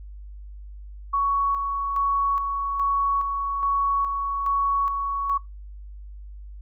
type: tone with tremolo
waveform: sine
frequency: 1117 Hz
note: C#6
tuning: 13 cents sharp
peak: -19 dBFS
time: 1.13-5.38 s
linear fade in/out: 10 ms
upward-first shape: square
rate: 1.2 Hz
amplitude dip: 40%
effects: noise-tail reverb RT60 0.2 s tail -20 dB re dry + added 50 Hz sine -37 dBFS peak until 6.61 s